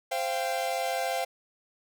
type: chord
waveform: 45% pulse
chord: C suspended fourth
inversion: none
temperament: equal with one note detuned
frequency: 523.3 / 690 / 784 Hz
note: C5 / F5 / G5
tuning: 0 / -21 / 0 cents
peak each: -33 / -31 / -33 dBFS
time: 0.11-1.25 s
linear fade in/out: 10 ms
effects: none